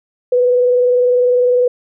sine tone with vibrato, 494.7 Hz, B4, 3 cents sharp, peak -9 dBFS, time 0.32-1.68 s, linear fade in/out 5 ms, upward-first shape sine, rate 20 Hz, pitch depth 29 cents each way, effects none

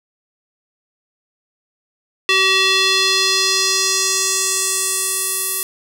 square tone with band-pass filter sweep, 381.5 Hz, G4, 47 cents flat, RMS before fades -17 dBFS, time 2.29-5.63 s, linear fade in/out 0 ms, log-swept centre 3000 to 12000 Hz, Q 1.9, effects none

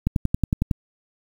click train, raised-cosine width 5 ms, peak -7 dBFS, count 8, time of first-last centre 0.07-0.712 s, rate 10.9 Hz, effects 7-bit

